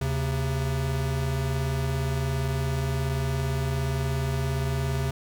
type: tone pair together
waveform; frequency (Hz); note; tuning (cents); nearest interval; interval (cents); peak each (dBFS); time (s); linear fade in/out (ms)
square; 76.86 / 134.1; D#2 / C3; -21 / +43; minor seventh; 964; -30 / -27; 0.01-5.11; 5
effects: 10-bit